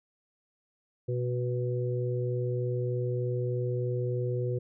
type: harmonic tone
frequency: 123.3 Hz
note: B2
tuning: 2 cents flat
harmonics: 1 / 3 / 4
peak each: -29 / -34 / -35 dBFS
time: 1.08-4.59 s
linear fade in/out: 10 ms
effects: none